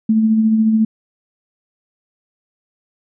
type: tone with tremolo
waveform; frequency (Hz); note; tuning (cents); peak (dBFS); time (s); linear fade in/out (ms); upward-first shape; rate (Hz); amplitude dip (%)
sine; 220; A3; 0; -9; 0.09-0.85; 5; sine; 14; 35
effects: none